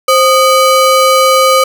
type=ring-modulated tone; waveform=square; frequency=881 Hz; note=A5; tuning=2 cents sharp; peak=-3 dBFS; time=0.08-1.64 s; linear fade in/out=5 ms; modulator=355 Hz; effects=none